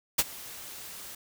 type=noise with ADSR envelope; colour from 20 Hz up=white; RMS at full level=-21 dBFS; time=0.18-1.15 s; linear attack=12 ms; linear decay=36 ms; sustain=-22 dB; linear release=4 ms; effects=none